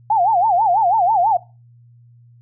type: tone with vibrato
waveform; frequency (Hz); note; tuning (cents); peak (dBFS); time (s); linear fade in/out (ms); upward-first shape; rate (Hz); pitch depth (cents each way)
sine; 793; G5; +20; -12; 0.1-1.37; 5; sine; 6.1; 240
effects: noise-tail reverb RT60 0.3 s tail -20 dB re dry + added 119 Hz sine -45 dBFS peak until 2.41 s